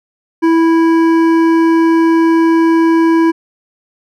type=tone with hard clipping; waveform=sine; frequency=328.9 Hz; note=E4; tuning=4 cents flat; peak=-9 dBFS; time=0.42-3.32 s; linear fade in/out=20 ms; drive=11 dB; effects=none